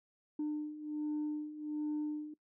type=beating tone pair; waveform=sine; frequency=300 / 301.3 Hz; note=D4 / D4; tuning=+37 / +44 cents; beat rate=1.3 Hz; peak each=-39 / -35 dBFS; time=0.39-2.34 s; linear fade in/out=5 ms; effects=noise-tail reverb RT60 0.1 s tail -20 dB re dry + tanh soft clip ceiling -31 dBFS